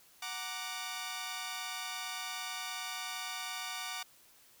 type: chord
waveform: 10% pulse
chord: Gb augmented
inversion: none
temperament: equal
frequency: 740 / 932.3 / 1174.7 Hz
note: Gb5 / Bb5 / D6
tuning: 0 / 0 / 0 cents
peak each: -34 / -37 / -33 dBFS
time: 0.22-4.03 s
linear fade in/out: 5 ms
effects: white hiss -62 dBFS RMS until 4.6 s